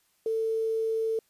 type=tone with quantisation; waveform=sine; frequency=446.2 Hz; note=A4; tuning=24 cents sharp; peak=-25 dBFS; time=0.26-1.19 s; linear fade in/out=2 ms; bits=9; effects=white hiss -69 dBFS RMS until 1.29 s + resampled to 32000 Hz